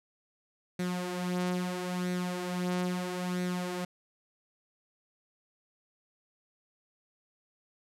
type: tone with flanger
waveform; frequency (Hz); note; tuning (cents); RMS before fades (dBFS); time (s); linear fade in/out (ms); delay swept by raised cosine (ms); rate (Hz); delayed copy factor
sawtooth; 180; F#3; -47; -33; 0.79-3.85; 5; 0.49 to 5.59; 0.76; +0.55
effects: low-pass 12000 Hz 12 dB/octave